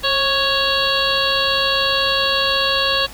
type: harmonic tone with a mistuned harmonic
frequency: 554.4 Hz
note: C#5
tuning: in tune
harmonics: 1 / 2 / 3 / 5 / 6 / 7 / 8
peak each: -23 / -23 / -23 / -23 / -23 / -23 / -23 dBFS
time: 0.03-3.07 s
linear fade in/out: 20 ms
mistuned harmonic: 1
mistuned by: -43 cents
effects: added 50 Hz sine -39 dBFS peak until 3.13 s + pink hiss -38 dBFS RMS until 3.13 s